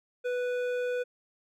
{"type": "tone with hard clipping", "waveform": "triangle", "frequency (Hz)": 493.9, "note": "B4", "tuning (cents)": 0, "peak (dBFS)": -30, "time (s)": [0.24, 1.04], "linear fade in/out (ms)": 20, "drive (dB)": 14, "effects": []}